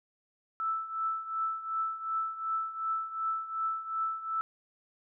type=tone with tremolo; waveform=sine; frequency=1318.5 Hz; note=E6; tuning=in tune; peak=-27 dBFS; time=0.6-4.41 s; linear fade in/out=0 ms; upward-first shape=triangle; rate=2.7 Hz; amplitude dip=80%; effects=none